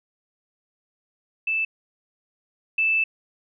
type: tone pair in turn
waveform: sine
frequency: 2637 / 2637 Hz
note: E7 / E7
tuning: 0 / 0 cents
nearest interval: unison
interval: 0 cents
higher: neither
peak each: -21 / -18 dBFS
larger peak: second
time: 1.47-1.65 / 2.78-3.04 s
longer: second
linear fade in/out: 5 ms
effects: none